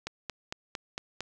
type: click train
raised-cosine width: 0.2 ms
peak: -17 dBFS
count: 6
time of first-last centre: 0.07-1.206 s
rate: 4.4 Hz
effects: none